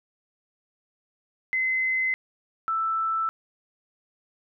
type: tone pair in turn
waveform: sine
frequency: 2050 / 1323.1 Hz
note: C7 / E6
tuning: -36 / +6 cents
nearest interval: minor sixth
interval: 758 cents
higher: first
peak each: -22 / -23 dBFS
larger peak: first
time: 1.53-2.14 / 2.68-3.29 s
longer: neither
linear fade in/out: 0 ms
effects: none